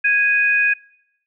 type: tone pair together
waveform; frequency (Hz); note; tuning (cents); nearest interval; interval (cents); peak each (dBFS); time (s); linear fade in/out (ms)
sine; 1652 / 2489; G#6 / D#7; -10 / 0; perfect fifth; 710; -16; 0.04-0.74; 10
effects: noise-tail reverb RT60 0.8 s tail -23 dB re dry